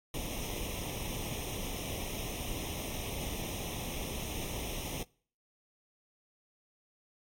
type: noise with comb filter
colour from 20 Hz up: pink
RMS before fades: -38 dBFS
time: 0.14-5.03 s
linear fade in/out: 2 ms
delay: 0.33 ms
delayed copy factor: +0.85
effects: noise-tail reverb RT60 0.5 s tail -25 dB re dry + AAC 64 kbps